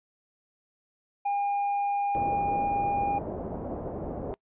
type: tone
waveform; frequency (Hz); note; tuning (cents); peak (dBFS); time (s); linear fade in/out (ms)
triangle; 808; G#5; -48; -23; 1.25-3.19; 10
type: low-pass noise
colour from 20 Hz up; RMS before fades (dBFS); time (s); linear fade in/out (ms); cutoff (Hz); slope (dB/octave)
white; -35; 2.15-4.34; 0; 650; 24
effects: noise-tail reverb RT60 0.1 s tail -24 dB re dry + resampled to 8000 Hz